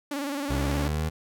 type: tone with vibrato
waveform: sawtooth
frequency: 283.2 Hz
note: C#4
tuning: 37 cents sharp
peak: -25 dBFS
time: 0.11-0.88 s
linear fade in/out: 5 ms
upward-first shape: square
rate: 19 Hz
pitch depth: 56 cents each way
type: exponential sweep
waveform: 25% pulse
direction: up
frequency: 65.41 to 80.3 Hz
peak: -22 dBFS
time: 0.49-1.1 s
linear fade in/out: 20 ms
effects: none